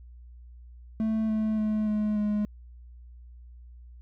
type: tone with pitch steps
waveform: triangle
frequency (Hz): 220 / 217.2 / 214.5 / 211.8 / 209.1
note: A3 / A3 / A3 / G#3 / G#3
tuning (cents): 0 / -22 / -44 / +34 / +12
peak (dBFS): -22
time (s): 1-2.45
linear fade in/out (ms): 0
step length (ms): 290
effects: added 60 Hz sine -45 dBFS peak until 4.01 s